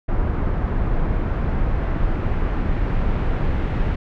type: noise with low-pass filter sweep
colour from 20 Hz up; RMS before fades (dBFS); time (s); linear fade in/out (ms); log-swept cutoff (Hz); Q
brown; -20; 0.08-3.96; 10; 1500 to 2300; 0.99
effects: none